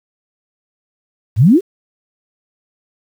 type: exponential sweep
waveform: sine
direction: up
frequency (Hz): 92.7 to 430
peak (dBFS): -5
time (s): 1.36-1.61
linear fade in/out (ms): 50
effects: 7-bit